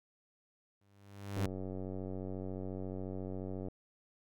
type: tone with exponential growth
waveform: sawtooth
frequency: 100 Hz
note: G2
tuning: 35 cents sharp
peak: -28 dBFS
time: 0.81-1.46 s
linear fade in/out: 5 ms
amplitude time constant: 140 ms
type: click train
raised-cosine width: 2 ms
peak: -29 dBFS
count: 219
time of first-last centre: 1.37-3.684 s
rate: 94.2 Hz
effects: none